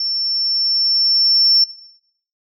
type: tone with level ramp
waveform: sine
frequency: 5410 Hz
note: E8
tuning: 44 cents sharp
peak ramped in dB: -18 to -8 dBFS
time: 0-1.64 s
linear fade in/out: 2 ms
effects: noise-tail reverb RT60 0.7 s tail -19 dB re dry + tanh soft clip ceiling -4 dBFS